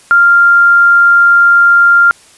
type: tone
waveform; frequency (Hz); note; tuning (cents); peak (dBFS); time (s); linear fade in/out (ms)
sine; 1394; F6; -4; -3; 0.11-2.11; 0
effects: white hiss -42 dBFS RMS until 2.37 s + resampled to 24000 Hz